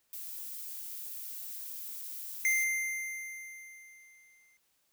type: noise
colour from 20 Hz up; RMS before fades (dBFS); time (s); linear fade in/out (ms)
violet; -42; 0.13-2.64; 0
type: tone with exponential decay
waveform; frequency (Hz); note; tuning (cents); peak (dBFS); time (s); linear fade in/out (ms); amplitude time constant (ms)
square; 2091; C7; -2; -25; 2.45-4.57; 1; 460
effects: white hiss -74 dBFS RMS until 4.92 s